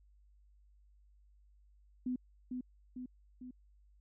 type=tone with echo; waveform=sine; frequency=251.5 Hz; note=B3; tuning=32 cents sharp; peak=-33 dBFS; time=2.06-2.16 s; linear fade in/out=5 ms; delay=450 ms; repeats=3; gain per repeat=-4 dB; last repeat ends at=3.51 s; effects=added 50 Hz sine -62 dBFS peak until 4 s